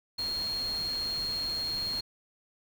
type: tone in noise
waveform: sine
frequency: 4252 Hz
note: C8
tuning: 27 cents sharp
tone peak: -30 dBFS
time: 0.18-2.01 s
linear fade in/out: 10 ms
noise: pink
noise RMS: -43 dBFS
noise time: 0.18-2.01 s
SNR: +10 dB
effects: none